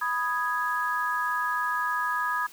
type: chord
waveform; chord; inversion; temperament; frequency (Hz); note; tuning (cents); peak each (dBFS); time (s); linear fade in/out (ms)
sine; G# minor; first; equal; 987.8 / 1244.5 / 1661.2; B5 / D#6 / G#6; 0 / 0 / 0; -30 / -29 / -29; 0.01-2.47; 10
effects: white hiss -50 dBFS RMS until 2.52 s